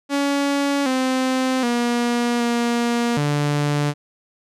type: tone with pitch steps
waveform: sawtooth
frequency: 281.9 / 259.3 / 239.4 / 237 / 146.2 Hz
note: C#4 / C4 / A#3 / A#3 / D3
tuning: +29 / -15 / +46 / +29 / -7 cents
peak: -14 dBFS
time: 0.09-3.94 s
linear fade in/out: 50 ms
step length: 770 ms
effects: low-pass 9000 Hz 12 dB/octave